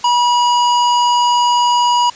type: tone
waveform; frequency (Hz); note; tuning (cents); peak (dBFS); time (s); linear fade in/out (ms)
square; 968; B5; -35; -11; 0.04-2.1; 5
effects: white hiss -37 dBFS RMS until 2.15 s + resampled to 16000 Hz